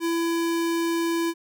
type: tone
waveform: square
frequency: 334.7 Hz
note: E4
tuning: 26 cents sharp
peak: -23 dBFS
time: 0-1.34 s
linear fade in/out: 50 ms
effects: none